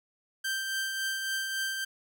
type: tone with tremolo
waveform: sawtooth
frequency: 1568 Hz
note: G6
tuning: in tune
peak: -25 dBFS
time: 0.44-1.85 s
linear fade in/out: 10 ms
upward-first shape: triangle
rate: 3.6 Hz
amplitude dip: 40%
effects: none